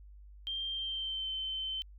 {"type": "tone with pitch glide", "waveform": "sine", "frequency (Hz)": [3172, 3082], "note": ["G7", "G7"], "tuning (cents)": [20, -30], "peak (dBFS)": -34, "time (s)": [0.47, 1.82], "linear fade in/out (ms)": 0, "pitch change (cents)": -50, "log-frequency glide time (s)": [0.71, 1.3], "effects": ["added 50 Hz sine -50 dBFS peak until 1.98 s"]}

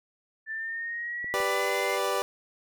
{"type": "linear sweep", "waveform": "sine", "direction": "up", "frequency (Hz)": [1760, 2100], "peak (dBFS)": -31, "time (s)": [0.46, 1.99], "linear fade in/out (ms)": 50}
{"type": "clicks", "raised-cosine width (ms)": 2, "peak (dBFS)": -32, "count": 2, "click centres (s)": [1.244, 1.403]}
{"type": "chord", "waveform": "25% pulse", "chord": "G major", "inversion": "none", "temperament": "equal", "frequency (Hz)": [392, 493.9, 587.3], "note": ["G4", "B4", "D5"], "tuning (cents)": [0, 0, 0], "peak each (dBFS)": -27, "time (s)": [1.34, 2.22], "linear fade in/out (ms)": 0}
{"effects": []}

